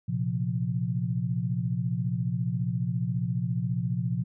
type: chord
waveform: sine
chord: Bb suspended second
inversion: none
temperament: just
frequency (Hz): 116.54 / 131.11 / 174.81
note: Bb2 / C3 / F3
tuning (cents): 0 / +4 / +2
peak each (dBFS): -30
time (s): 0.08-4.24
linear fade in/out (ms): 10
effects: none